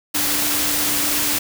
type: tone in noise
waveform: sine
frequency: 293.7 Hz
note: D4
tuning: in tune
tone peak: -30 dBFS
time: 0.14-1.39 s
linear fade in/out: 10 ms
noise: white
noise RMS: -20 dBFS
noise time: 0.14-1.39 s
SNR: -13 dB
effects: none